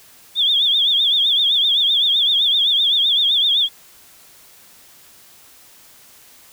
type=tone with vibrato; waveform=sine; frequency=3444 Hz; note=A7; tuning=38 cents flat; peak=-13 dBFS; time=0.35-3.69 s; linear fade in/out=50 ms; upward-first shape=triangle; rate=7.8 Hz; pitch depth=140 cents each way; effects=white hiss -47 dBFS RMS until 6.52 s